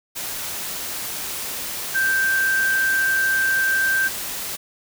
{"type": "tone in noise", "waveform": "sine", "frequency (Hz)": 1568, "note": "G6", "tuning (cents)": 0, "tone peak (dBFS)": -17, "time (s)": [1.94, 4.09], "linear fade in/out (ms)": 20, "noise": "white", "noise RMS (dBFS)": -29, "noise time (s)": [0.15, 4.57], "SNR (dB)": 9, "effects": []}